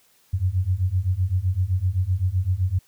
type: beating tone pair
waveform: sine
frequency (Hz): 88.5 / 96.3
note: F2 / G2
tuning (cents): +23 / -30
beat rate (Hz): 7.8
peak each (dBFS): -23 / -22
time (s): 0.33-2.79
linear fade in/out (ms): 10
effects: white hiss -60 dBFS RMS until 2.87 s